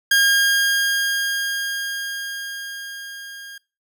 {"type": "tone with level ramp", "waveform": "sawtooth", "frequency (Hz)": 1620, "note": "G#6", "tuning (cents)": -43, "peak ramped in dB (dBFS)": [-9, -32], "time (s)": [0.11, 3.58], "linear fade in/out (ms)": 5, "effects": ["noise-tail reverb RT60 0.3 s tail -24 dB re dry"]}